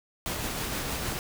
pink noise with tremolo, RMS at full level -31 dBFS, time 0.26-1.19 s, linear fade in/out 0 ms, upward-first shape triangle, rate 6.4 Hz, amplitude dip 30%, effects none

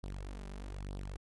sawtooth tone with flanger, 48.33 Hz, G1, 24 cents flat, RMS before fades -43 dBFS, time 0.03-1.17 s, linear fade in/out 10 ms, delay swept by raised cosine 0.21 to 5.11 ms, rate 1.1 Hz, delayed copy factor +0.75, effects resampled to 24000 Hz

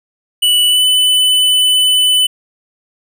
square tone with pitch glide, 2960 to 3003 Hz, F#7 to F#7, 0 to +25 cents, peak -9 dBFS, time 0.42-2.27 s, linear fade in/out 10 ms, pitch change +25 cents, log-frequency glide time 0.67-0.82 s, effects none

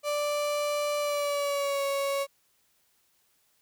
35% pulse tone with pitch glide, 587.3 to 555.6 Hz, D5 to C#5, 0 to +4 cents, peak -25 dBFS, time 0.03-2.27 s, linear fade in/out 50 ms, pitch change -96 cents, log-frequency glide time 0.99-1.84 s, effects white hiss -69 dBFS RMS until 3.61 s

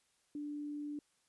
sine tone, 293.7 Hz, D4, in tune, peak -39 dBFS, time 0.35-0.99 s, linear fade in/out 2 ms, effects white hiss -75 dBFS RMS until 1.28 s + resampled to 24000 Hz

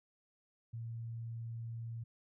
sine tone, 115.2 Hz, A#2, 20 cents flat, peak -40 dBFS, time 0.73-2.04 s, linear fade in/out 10 ms, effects none

